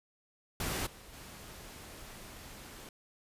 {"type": "noise with level steps", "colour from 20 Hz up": "pink", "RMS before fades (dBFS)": [-35, -53, -49], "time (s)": [0.6, 2.89], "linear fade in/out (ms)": 2, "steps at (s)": [0.86, 1.13], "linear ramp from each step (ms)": 10, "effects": ["resampled to 32000 Hz"]}